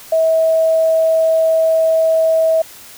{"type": "tone", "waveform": "sine", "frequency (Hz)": 646, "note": "E5", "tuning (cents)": -35, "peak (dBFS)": -10, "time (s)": [0.12, 2.62], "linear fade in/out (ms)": 5, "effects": ["white hiss -38 dBFS RMS until 2.97 s"]}